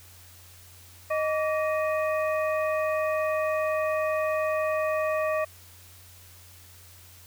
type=harmonic tone with a mistuned harmonic; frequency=622.3 Hz; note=D#5; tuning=in tune; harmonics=1 / 2 / 3 / 4; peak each=-25 / -31 / -35 / -37 dBFS; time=1.1-5.45 s; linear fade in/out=10 ms; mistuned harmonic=2; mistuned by=-140 cents; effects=added 89 Hz sine -52 dBFS peak until 7.26 s + white hiss -52 dBFS RMS until 7.26 s